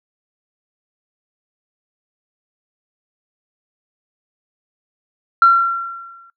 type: tone with exponential decay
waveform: sine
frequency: 1366 Hz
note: F6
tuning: 39 cents flat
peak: -3 dBFS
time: 5.42-6.3 s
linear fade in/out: 2 ms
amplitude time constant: 190 ms
effects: noise-tail reverb RT60 0.1 s tail -19 dB re dry + tanh soft clip ceiling -1 dBFS